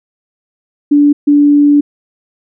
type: tone bursts at uneven times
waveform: sine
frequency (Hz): 290.3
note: D4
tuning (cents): -20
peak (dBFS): -4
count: 2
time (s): 0.91-1.13 / 1.27-1.81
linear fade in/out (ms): 10
effects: none